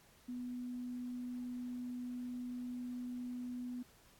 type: tone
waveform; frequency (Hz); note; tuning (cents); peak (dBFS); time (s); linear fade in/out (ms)
sine; 246.9; B3; 0; -40; 0.28-3.83; 10
effects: pink hiss -65 dBFS RMS until 4.19 s + AAC 64 kbps